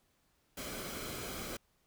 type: noise with comb filter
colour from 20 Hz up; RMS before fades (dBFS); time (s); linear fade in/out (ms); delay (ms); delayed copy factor
pink; -42; 0.57-1.57; 5; 1.1; -0.5
effects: pink hiss -74 dBFS RMS until 1.86 s